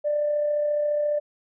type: tone with amplitude modulation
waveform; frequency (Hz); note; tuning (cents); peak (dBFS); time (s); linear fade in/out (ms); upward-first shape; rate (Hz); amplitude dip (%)
sine; 592; D5; +14; -19; 0.04-1.2; 20; sine; 34.5; 30
effects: tanh soft clip ceiling -15 dBFS